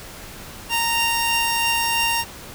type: tone pair together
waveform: sawtooth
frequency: 927 / 2778 Hz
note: A#5 / F7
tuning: -10 / -10 cents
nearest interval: octave + perfect fifth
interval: 1900 cents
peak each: -18 dBFS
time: 0.69-2.25 s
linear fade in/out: 50 ms
effects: pink hiss -38 dBFS RMS until 2.54 s